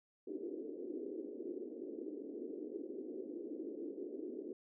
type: band-pass noise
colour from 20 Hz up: white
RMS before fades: -45 dBFS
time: 0.27-4.53 s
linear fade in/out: 2 ms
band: 270 to 430 Hz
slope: 48 dB/octave
effects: none